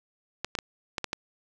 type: clicks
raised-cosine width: 0.2 ms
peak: -12 dBFS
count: 6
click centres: 0.446 / 0.552 / 0.588 / 0.982 / 1.043 / 1.131 s
effects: none